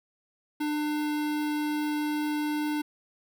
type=tone with notch filter; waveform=square; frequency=299.6 Hz; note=D4; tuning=35 cents sharp; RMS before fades=-29 dBFS; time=0.6-2.82 s; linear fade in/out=10 ms; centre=6800 Hz; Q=1.8; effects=none